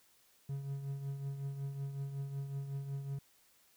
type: tone with tremolo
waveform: triangle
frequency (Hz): 138.59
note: C#3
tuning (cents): 0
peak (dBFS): -33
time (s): 0.49-3.19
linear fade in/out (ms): 5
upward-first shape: triangle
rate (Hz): 5.4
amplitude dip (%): 60
effects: white hiss -68 dBFS RMS until 3.76 s